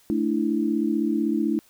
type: chord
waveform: sine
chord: A suspended fourth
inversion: none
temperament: equal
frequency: 220 / 293.7 / 329.6 Hz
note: A3 / D4 / E4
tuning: 0 / 0 / 0 cents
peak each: -25 dBFS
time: 0.1-1.59 s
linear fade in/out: 0 ms
effects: white hiss -58 dBFS RMS until 1.69 s